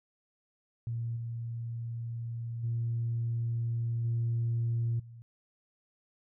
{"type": "tone with level steps", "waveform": "sine", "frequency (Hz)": 116.54, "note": "A#2", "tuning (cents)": 0, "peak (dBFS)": [-31, -34, -28, -26, -46], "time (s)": [0.87, 5.22], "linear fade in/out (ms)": 0, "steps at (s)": [1.16, 2.63, 4.04, 4.99], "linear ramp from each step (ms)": 10, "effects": ["tanh soft clip ceiling -24 dBFS"]}